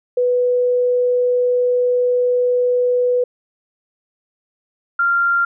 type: tone pair in turn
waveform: sine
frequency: 493.9 / 1388.1 Hz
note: B4 / F6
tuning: 0 / -11 cents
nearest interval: octave + tritone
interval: 1789 cents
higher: second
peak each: -13 dBFS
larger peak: neither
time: 0.17-3.24 / 4.99-5.45 s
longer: first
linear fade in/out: 5 ms
effects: none